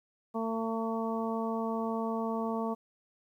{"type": "harmonic tone", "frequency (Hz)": 225.4, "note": "A3", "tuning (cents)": 42, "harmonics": [1, 2, 3, 4, 5], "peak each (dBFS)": [-33, -36, -38, -39, -40], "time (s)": [0.34, 2.75], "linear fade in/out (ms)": 20, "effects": ["11-bit"]}